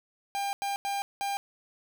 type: tone bursts at uneven times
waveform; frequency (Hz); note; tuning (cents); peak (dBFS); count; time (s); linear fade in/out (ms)
45% pulse; 799; G5; +33; -29; 4; 0.35-0.53 / 0.62-0.76 / 0.85-1.02 / 1.21-1.37; 0
effects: none